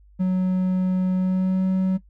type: tone with pitch glide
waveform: triangle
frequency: 185 to 187.91 Hz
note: F#3 to F#3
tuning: 0 to +27 cents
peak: -16 dBFS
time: 0.19-1.98 s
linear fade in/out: 20 ms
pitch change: +27 cents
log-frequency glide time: 1.16-1.64 s
effects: noise-tail reverb RT60 0.1 s tail -17 dB re dry + added 50 Hz sine -49 dBFS peak until 2.09 s